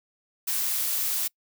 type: noise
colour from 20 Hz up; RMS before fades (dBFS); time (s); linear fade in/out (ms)
blue; -27; 0.47-1.28; 10
effects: noise-tail reverb RT60 0.1 s tail -26 dB re dry